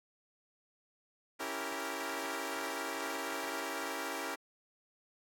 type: chord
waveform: 10% pulse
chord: C# diminished seventh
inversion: none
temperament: equal with one note detuned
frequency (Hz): 278.9 / 329.6 / 392 / 466.2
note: C#4 / E4 / G4 / Bb4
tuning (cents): +11 / 0 / 0 / 0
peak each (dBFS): -34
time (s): 1.39-4.36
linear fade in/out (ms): 20
effects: AAC 64 kbps